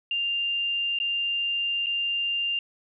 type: tone with dropouts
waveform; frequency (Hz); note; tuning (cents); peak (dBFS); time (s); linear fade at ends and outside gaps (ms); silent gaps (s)
sine; 2794; F7; 0; -24; 0.11-2.59; 2; 0.988-1 / 1.861-1.867
effects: none